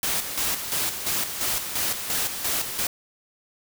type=noise with tremolo; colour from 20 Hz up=white; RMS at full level=-25 dBFS; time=0.03-2.87 s; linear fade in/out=2 ms; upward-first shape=square; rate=2.9 Hz; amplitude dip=55%; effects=none